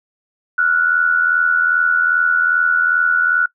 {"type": "tone pair together", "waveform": "sine", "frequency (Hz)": [1387, 1469.5], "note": ["F6", "F#6"], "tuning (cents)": [-12, -12], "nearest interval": "minor second", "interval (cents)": 100, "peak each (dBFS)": [-18, -13], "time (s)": [0.58, 3.46], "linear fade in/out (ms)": 5, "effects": ["noise-tail reverb RT60 0.1 s tail -21 dB re dry"]}